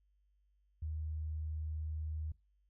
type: tone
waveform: sine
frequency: 77.78 Hz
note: D#2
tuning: in tune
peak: -37 dBFS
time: 0.82-2.32 s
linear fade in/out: 5 ms
effects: noise-tail reverb RT60 0.2 s tail -19 dB re dry + added 50 Hz sine -70 dBFS peak until 2.69 s